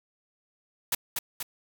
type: noise with echo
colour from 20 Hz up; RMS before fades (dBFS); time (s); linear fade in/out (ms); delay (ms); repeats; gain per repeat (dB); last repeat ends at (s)
white; -26; 0.92-0.95; 5; 240; 2; -4; 1.43
effects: none